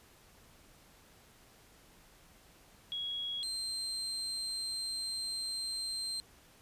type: tone pair in turn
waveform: sine / 35% pulse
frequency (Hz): 3322 / 4152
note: G#7 / C8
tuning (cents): 0 / -14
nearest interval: major third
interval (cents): 386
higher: second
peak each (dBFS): -35 / -34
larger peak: second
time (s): 2.92-3.43 / 3.43-6.2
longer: second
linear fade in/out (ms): 0
effects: pink hiss -61 dBFS RMS until 6.61 s + resampled to 32000 Hz